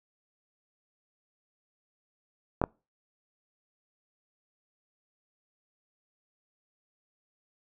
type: clicks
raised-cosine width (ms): 1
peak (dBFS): -11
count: 2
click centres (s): 2.616 / 2.639
effects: noise-tail reverb RT60 0.3 s tail -26 dB re dry